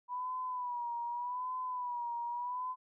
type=tone with vibrato; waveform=sine; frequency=980 Hz; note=B5; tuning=14 cents flat; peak=-35 dBFS; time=0.08-2.76 s; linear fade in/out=50 ms; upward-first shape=sine; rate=0.84 Hz; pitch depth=64 cents each way; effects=none